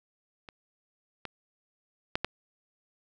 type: clicks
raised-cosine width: 0.3 ms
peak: -28 / -20 / -11 / -12 dBFS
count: 4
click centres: 0.488 / 1.253 / 2.155 / 2.246 s
effects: none